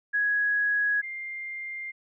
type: tone pair in turn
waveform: sine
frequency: 1667 / 2100 Hz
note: G#6 / C7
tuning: +6 / +6 cents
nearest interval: major third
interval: 400 cents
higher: second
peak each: -22 / -33 dBFS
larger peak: first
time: 0.13-1.02 / 1.02-1.92 s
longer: second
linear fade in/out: 20 ms
effects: none